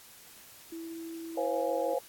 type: tone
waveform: sine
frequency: 329.6 Hz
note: E4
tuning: in tune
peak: -38 dBFS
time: 0.72-1.94 s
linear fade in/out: 5 ms
type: chord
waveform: sine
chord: C# dominant seventh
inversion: third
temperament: equal with one note detuned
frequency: 493.9 / 540.1 / 698.5 / 830.6 Hz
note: B4 / C#5 / E#5 / G#5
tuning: 0 / -45 / 0 / 0 cents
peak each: -33 / -31 / -36 / -37 dBFS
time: 1.37-1.99 s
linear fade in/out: 5 ms
effects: white hiss -53 dBFS RMS until 2.08 s + AAC 64 kbps